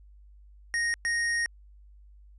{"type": "tone bursts at uneven times", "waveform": "square", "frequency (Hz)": 1864.7, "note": "A#6", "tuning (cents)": 0, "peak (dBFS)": -26, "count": 2, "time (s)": [[0.74, 0.94], [1.05, 1.46]], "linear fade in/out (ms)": 0, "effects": ["added 50 Hz sine -50 dBFS peak until 2.38 s", "resampled to 24000 Hz"]}